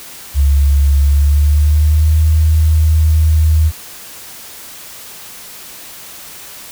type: tone with pitch glide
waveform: sine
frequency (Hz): 70.3 to 78.45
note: C#2 to D#2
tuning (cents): +25 to +15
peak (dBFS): -7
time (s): 0.34-3.72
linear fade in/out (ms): 50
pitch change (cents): +190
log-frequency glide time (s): 1-2.2
effects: white hiss -33 dBFS RMS until 6.71 s